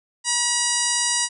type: harmonic tone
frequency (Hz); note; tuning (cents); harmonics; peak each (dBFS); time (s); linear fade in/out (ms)
962; B5; -46; 1 / 2 / 3 / 4 / 5 / 6 / 7 / 8 / 9 / 10; -31 / -29 / -31 / -31 / -27 / -26 / -31 / -27 / -28 / -30; 0.24-1.29; 50
effects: none